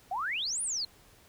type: exponential two-way sweep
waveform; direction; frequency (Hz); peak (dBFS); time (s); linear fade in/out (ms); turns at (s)
sine; up then down; 698.5 to 9956 to 4086; -30; 0.11-0.85; 5; 0.62
effects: pink hiss -59 dBFS RMS until 1.28 s